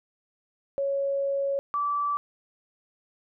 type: tone pair in turn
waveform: sine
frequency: 554.4 / 1159.2 Hz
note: C#5 / D6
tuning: 0 / -23 cents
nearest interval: octave + minor second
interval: 1277 cents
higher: second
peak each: -24 dBFS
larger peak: neither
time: 0.78-1.59 / 1.74-2.17 s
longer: first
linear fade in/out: 0 ms
effects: none